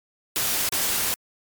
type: noise with dropouts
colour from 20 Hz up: white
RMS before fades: -24 dBFS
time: 0.36-1.14 s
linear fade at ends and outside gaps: 0 ms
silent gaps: 0.689-0.723 s
effects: MP3 96 kbps